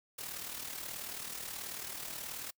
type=noise with amplitude modulation; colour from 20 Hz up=white; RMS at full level=-40 dBFS; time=0.18-2.51 s; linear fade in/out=10 ms; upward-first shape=sine; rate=38.5 Hz; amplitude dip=55%; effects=noise-tail reverb RT60 0.1 s tail -26 dB re dry